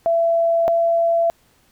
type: tone pair in turn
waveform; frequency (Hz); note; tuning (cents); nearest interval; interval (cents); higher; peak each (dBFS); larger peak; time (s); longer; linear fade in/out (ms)
sine; 670 / 672.8; E5 / E5; +28 / +35; unison; 7; second; -14; neither; 0.06-0.68 / 0.68-1.3; neither; 0
effects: pink hiss -58 dBFS RMS until 1.71 s